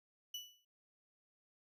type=tone with exponential decay; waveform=35% pulse; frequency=2960 Hz; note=F#7; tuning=in tune; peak=-38 dBFS; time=0.34-0.65 s; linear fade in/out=5 ms; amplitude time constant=66 ms; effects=noise-tail reverb RT60 0.2 s tail -24 dB re dry